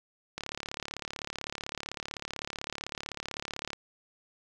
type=click train; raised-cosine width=0.2 ms; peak=-18 dBFS; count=121; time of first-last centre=0.38-3.732 s; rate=35.8 Hz; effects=none